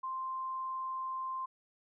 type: tone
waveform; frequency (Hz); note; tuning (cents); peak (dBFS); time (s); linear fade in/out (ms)
sine; 1046.5; C6; 0; -35; 0.03-1.46; 10
effects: none